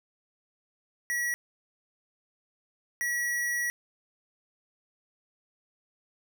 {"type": "tone bursts at uneven times", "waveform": "square", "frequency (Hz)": 1927, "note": "B6", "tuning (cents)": -43, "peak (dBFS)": -28, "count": 2, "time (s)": [[1.1, 1.34], [3.01, 3.7]], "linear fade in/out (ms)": 0, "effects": []}